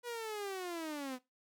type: linear sweep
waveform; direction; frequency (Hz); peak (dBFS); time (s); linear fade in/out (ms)
sawtooth; down; 488.8 to 246.9; -35; 0.03-1.19; 50
effects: noise-tail reverb RT60 0.2 s tail -18 dB re dry